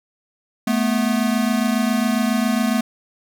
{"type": "tone pair together", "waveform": "square", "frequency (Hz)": [217.9, 245.2], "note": ["A3", "B3"], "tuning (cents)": [-17, -12], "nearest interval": "major second", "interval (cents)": 205, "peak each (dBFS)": [-20, -21], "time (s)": [0.67, 2.81], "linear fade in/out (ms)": 5, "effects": []}